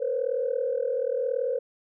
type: tone cluster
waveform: sine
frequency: 464.7 / 502 / 543 Hz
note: A#4 / B4 / C#5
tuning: -5 / +28 / -36 cents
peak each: -30 / -27 / -29 dBFS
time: 0-1.59 s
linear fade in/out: 10 ms
effects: tanh soft clip ceiling -15 dBFS